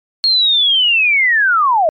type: linear sweep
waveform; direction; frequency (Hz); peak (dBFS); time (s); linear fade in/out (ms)
sine; down; 4300 to 600; -9; 0.24-1.89; 0
effects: MP3 96 kbps